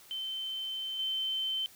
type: tone with level steps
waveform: sine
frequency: 3086 Hz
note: G7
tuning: 28 cents flat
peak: -34 / -30 dBFS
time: 0.11-1.66 s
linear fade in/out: 0 ms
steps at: 0.99 s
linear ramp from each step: 2 ms
effects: white hiss -56 dBFS RMS until 1.75 s